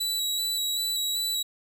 sawtooth tone with vibrato, 3918 Hz, B7, 15 cents flat, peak -23 dBFS, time 0-1.43 s, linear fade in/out 10 ms, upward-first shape square, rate 2.6 Hz, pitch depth 19 cents each way, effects none

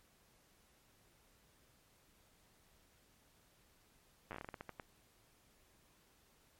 slowing click train, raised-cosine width 0.5 ms, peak -30 dBFS, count 13, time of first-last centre 4.31-4.798 s, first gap 9 ms, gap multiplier 1.25, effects pink hiss -70 dBFS RMS until 6.59 s + MP3 64 kbps

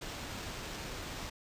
pink noise with sample-and-hold, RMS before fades -42 dBFS, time 0.01-1.3 s, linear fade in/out 10 ms, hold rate 11025 Hz, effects resampled to 32000 Hz

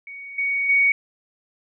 sine tone with level steps, 2238 Hz, C#7, 16 cents sharp, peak -34 / -20 / -14 dBFS, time 0.07-0.92 s, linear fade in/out 2 ms, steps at 0.38 / 0.69 s, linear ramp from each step 5 ms, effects none

